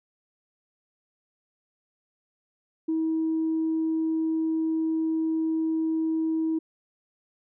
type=tone; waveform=sine; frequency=320.8 Hz; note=E4; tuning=47 cents flat; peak=-22 dBFS; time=2.88-6.59 s; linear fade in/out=10 ms; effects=tanh soft clip ceiling -19 dBFS